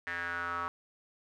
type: tone with band-pass filter sweep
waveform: square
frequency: 86.3 Hz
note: F2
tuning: 20 cents flat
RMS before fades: -36 dBFS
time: 0.07-0.68 s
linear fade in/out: 0 ms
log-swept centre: 1800 to 1200 Hz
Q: 6.8
effects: none